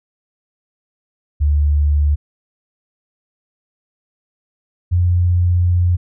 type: tone pair in turn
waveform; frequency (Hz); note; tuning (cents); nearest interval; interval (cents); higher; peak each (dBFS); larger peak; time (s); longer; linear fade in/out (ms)
sine; 73.42 / 88.45; D2 / F2; 0 / +23; minor third; 323; second; -11; neither; 1.4-2.16 / 4.91-5.97; second; 20
effects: none